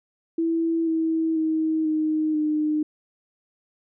sine tone with pitch steps, 329.6 / 323.2 / 316.9 / 310.7 / 304.7 Hz, E4 / E4 / D#4 / D#4 / D#4, 0 / -34 / +32 / -2 / -36 cents, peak -20 dBFS, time 0.38-2.83 s, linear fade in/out 5 ms, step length 490 ms, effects none

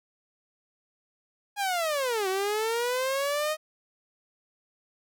sawtooth linear two-way sweep, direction down then up, 830.6 to 371.6 to 627 Hz, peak -22 dBFS, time 1.56-3.57 s, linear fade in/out 50 ms, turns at 2.28 s, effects none

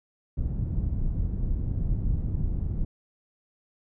pink low-pass noise, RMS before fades -27 dBFS, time 0.37-2.85 s, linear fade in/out 5 ms, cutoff 130 Hz, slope 12 dB/octave, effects none

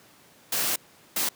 white noise bursts at uneven times, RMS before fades -26 dBFS, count 2, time 0.52-0.76 / 1.16-1.29 s, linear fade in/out 5 ms, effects pink hiss -55 dBFS RMS until 1.35 s + high-pass 150 Hz 12 dB/octave

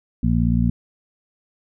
harmonic tone, 58.27 Hz, A#1, in tune, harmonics 1 / 2 / 3 / 4, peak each -21 / -21 / -21 / -21 dBFS, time 0.23-0.7 s, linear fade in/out 5 ms, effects none

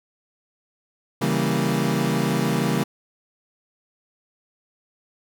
30% pulse chord, C# diminished seventh, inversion none, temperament equal, 138.59 / 164.81 / 196 / 233.1 Hz, C#3 / E3 / G3 / Bb3, 0 / 0 / 0 / 0 cents, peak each -23 dBFS, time 1.21-2.84 s, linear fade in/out 10 ms, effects none

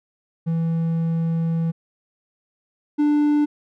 triangle tone pair in turn, 164.81 / 295.5 Hz, E3 / D4, 0 / +11 cents, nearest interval minor seventh, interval 1011 cents, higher second, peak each -17 / -13 dBFS, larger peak second, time 0.46-1.72 / 2.98-3.46 s, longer first, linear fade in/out 20 ms, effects none

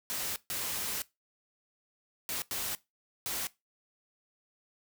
white noise bursts at uneven times, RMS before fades -35 dBFS, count 5, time 0.1-0.36 / 0.5-1.02 / 2.29-2.42 / 2.51-2.75 / 3.26-3.47 s, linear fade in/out 0 ms, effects noise-tail reverb RT60 0.2 s tail -19 dB re dry

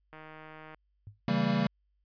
click train, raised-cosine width 0.5 ms, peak -33 dBFS, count 97, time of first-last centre 0.13-0.745 s, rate 156 Hz
sine tone with exponential decay, 103.3 Hz, G#2, 9 cents flat, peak -39 dBFS, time 1.07-1.21 s, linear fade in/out 0 ms, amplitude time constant 29 ms
square chord, C# diminished seventh, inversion none, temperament equal with one note detuned, 138.59 / 164.81 / 196 / 228 Hz, C#3 / E3 / G3 / Bb3, 0 / 0 / 0 / -38 cents, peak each -34 / -34 / -30 / -31 dBFS, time 1.28-1.67 s, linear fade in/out 2 ms
effects added 50 Hz sine -70 dBFS peak until 2.04 s + resampled to 11025 Hz

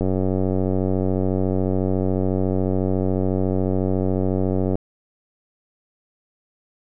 click train, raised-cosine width 2 ms, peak -9 dBFS, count 447, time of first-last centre 0.01-4.755 s, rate 94 Hz, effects none

